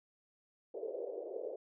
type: band-pass noise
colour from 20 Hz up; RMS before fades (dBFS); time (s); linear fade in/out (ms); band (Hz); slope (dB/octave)
white; -42; 0.74-1.56; 5; 400 to 550; 48
effects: none